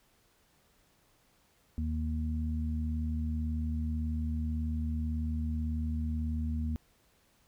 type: harmonic tone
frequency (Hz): 78.2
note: D#2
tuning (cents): +9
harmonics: 1 / 2 / 3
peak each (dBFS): -31 / -46 / -36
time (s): 1.78-6.76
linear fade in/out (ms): 0
effects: pink hiss -68 dBFS RMS until 7.47 s